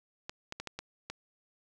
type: clicks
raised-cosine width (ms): 0.2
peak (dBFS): -21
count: 6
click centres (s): 0.295 / 0.524 / 0.6 / 0.673 / 0.79 / 1.1
effects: none